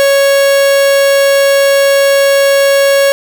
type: tone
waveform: 45% pulse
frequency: 554.4 Hz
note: C#5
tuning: in tune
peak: -6 dBFS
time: 0-3.12 s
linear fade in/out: 0 ms
effects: none